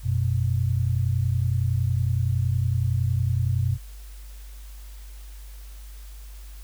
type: tone pair together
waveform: sine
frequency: 92 / 122.8 Hz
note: F#2 / B2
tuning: -9 / -9 cents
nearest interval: perfect fourth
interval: 500 cents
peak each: -23 dBFS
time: 0.03-3.78 s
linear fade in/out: 50 ms
effects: added 50 Hz sine -38 dBFS peak until 6.63 s + white hiss -52 dBFS RMS until 6.63 s